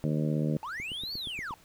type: harmonic tone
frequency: 76.3 Hz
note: D#2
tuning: 33 cents flat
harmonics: 2 / 3 / 4 / 5 / 6 / 7 / 8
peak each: -28 / -32 / -35 / -42 / -40 / -39 / -44 dBFS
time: 0.04-0.57 s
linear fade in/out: 0 ms
type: linear two-way sweep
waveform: triangle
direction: up then down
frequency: 830.6 to 4600 to 830.6 Hz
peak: -33 dBFS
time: 0.63-1.54 s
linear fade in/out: 0 ms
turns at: 1.14 s
type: click train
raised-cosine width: 3 ms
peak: -30 dBFS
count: 7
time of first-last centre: 0.8-1.508 s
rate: 8.47 Hz
effects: pink hiss -59 dBFS RMS until 1.64 s